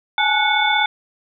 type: tone cluster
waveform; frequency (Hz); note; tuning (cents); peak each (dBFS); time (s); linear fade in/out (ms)
sine; 829 / 865 / 1470 / 2207 / 3513; G#5 / A5 / F#6 / C#7 / A7; -3 / -30 / -12 / -8 / -3; -21; 0.18-0.86; 2
effects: none